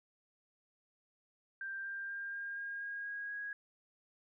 sine tone with pitch steps, 1580 / 1590.1 / 1600.2 / 1610.4 / 1620.7 / 1631 / 1641.4 / 1651.9 Hz, G6 / G6 / G6 / G6 / G#6 / G#6 / G#6 / G#6, +13 / +24 / +35 / +46 / -43 / -32 / -21 / -10 cents, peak -39 dBFS, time 1.61-3.53 s, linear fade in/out 2 ms, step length 240 ms, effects none

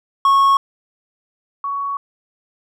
triangle / sine tone pair in turn, 1100 / 1119.2 Hz, C#6 / C#6, -14 / +16 cents, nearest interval unison, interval 30 cents, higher second, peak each -8 / -20 dBFS, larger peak first, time 0.25-0.57 / 1.64-1.97 s, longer second, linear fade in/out 2 ms, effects none

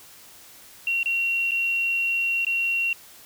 sine tone with dropouts, 2742 Hz, F7, 32 cents flat, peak -21 dBFS, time 0.87-2.93 s, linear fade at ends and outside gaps 2 ms, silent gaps 1.031-1.058 / 1.51-1.517 / 2.449-2.467 s, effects white hiss -48 dBFS RMS until 3.25 s

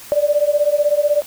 sine beating tone pair, 580 / 596 Hz, D5 / D5, -22 / +25 cents, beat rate 16 Hz, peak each -16 dBFS, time 0.12-1.22 s, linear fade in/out 0 ms, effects white hiss -38 dBFS RMS until 1.26 s

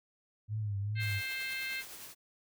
sine tone with vibrato, 103.83 Hz, G#2, in tune, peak -32 dBFS, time 0.48-1.22 s, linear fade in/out 50 ms, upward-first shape triangle, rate 2.5 Hz, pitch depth 95 cents each way
harmonic tone, 526 Hz, C5, 9 cents sharp, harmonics 3 / 4 / 5 / 6 / 7 / 8, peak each -42 / -38 / -42 / -49 / -50 / -45 dBFS, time 0.95-1.84 s, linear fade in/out 50 ms
white noise with tremolo, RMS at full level -46 dBFS, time 0.99-2.15 s, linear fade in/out 50 ms, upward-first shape triangle, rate 9.8 Hz, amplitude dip 40%
effects none

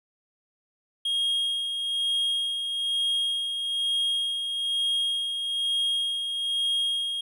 triangle tone with tremolo, 3257 Hz, G#7, 34 cents flat, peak -21 dBFS, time 1.05-7.21 s, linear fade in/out 5 ms, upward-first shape sine, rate 1.1 Hz, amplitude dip 45%, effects none

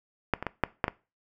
clicks, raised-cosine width 0.5 ms, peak -8 / -18 / -14 / -7 / -8 / -13 dBFS, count 6, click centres 0.337 / 0.426 / 0.467 / 0.637 / 0.842 / 0.881 s, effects noise-tail reverb RT60 0.3 s tail -20 dB re dry

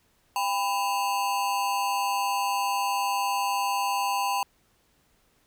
square ring-modulated tone, 900 Hz, A5, 39 cents sharp, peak -22 dBFS, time 0.36-4.43 s, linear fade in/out 0 ms, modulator 101 Hz, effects pink hiss -66 dBFS RMS until 5.46 s

